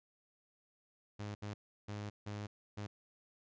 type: tone bursts at uneven times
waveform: sawtooth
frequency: 103.83 Hz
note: G#2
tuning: in tune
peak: -37 dBFS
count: 5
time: 1.19-1.35 / 1.42-1.54 / 1.88-2.1 / 2.26-2.47 / 2.77-2.87 s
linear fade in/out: 10 ms
effects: resampled to 16000 Hz